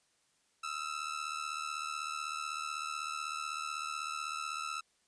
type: ring-modulated tone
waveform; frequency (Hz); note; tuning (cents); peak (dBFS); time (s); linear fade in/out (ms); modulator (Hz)
sawtooth; 1318.5; E6; 0; -30; 0.63-4.81; 10; 38
effects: white hiss -73 dBFS RMS until 5.07 s + resampled to 22050 Hz